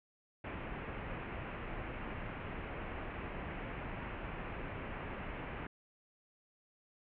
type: low-pass noise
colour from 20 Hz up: pink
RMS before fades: -43 dBFS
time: 0.44-5.67 s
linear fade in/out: 5 ms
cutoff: 2700 Hz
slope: 48 dB/octave
effects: none